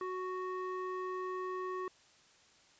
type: tone with low-pass filter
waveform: square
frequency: 370 Hz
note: F#4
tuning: in tune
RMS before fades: -39 dBFS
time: 0.01-1.88 s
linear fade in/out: 2 ms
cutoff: 1400 Hz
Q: 7.9
effects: white hiss -64 dBFS RMS until 2.79 s + resampled to 16000 Hz